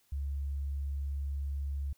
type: tone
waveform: sine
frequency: 70 Hz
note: C#2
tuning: 18 cents sharp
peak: -32 dBFS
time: 0.12-1.93 s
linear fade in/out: 5 ms
effects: white hiss -70 dBFS RMS until 1.97 s